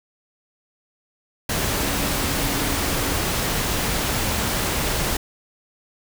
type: tone in noise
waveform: sine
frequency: 280.2 Hz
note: C#4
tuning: 19 cents sharp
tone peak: -32 dBFS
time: 1.8-3.14 s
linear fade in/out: 5 ms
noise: pink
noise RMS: -23 dBFS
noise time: 1.49-5.17 s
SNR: -12 dB
effects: none

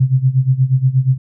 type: tone with tremolo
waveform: sine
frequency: 130.81 Hz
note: C3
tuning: in tune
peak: -7 dBFS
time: 0-1.18 s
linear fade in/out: 10 ms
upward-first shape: sine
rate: 8.4 Hz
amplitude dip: 85%
effects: none

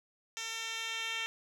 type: tone with band-pass filter sweep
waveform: 10% pulse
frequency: 451.9 Hz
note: A4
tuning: 46 cents sharp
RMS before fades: -38 dBFS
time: 0.37-1.26 s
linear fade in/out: 0 ms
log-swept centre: 4800 to 3200 Hz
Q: 2
effects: none

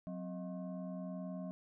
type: tone with frequency modulation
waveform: sine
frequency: 183.2 Hz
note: F#3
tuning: 17 cents flat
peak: -40 dBFS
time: 0.07-1.51 s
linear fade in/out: 0 ms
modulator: 445 Hz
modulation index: 0.91
effects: none

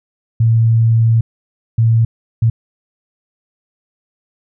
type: tone bursts at uneven times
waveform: sine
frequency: 113.9 Hz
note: A#2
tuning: 40 cents flat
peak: -8 dBFS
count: 3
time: 0.4-1.21 / 1.78-2.05 / 2.42-2.5 s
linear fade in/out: 5 ms
effects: none

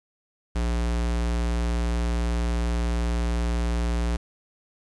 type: tone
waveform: square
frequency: 58.6 Hz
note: A#1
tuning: 10 cents sharp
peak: -23 dBFS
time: 0.55-4.17 s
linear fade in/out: 10 ms
effects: resampled to 22050 Hz + 9-bit

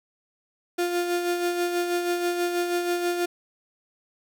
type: tone with tremolo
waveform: 35% pulse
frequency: 350.5 Hz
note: F4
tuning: 6 cents sharp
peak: -20 dBFS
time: 0.78-3.26 s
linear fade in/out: 10 ms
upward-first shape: sine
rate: 6.2 Hz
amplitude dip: 45%
effects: none

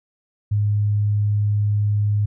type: tone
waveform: sine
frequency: 103.83 Hz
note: G#2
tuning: in tune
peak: -16 dBFS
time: 0.51-2.26 s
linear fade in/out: 10 ms
effects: none

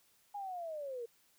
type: linear sweep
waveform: sine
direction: down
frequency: 830 to 453.6 Hz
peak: -39 dBFS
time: 0.34-1.06 s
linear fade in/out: 10 ms
effects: white hiss -70 dBFS RMS until 1.38 s

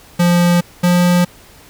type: tone pair in turn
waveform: square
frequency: 174.61 / 176.84 Hz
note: F3 / F3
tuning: 0 / +22 cents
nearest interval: unison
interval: 22 cents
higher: second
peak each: -10 dBFS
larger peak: neither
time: 0.19-0.61 / 0.83-1.25 s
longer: neither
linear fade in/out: 10 ms
effects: pink hiss -43 dBFS RMS until 1.69 s

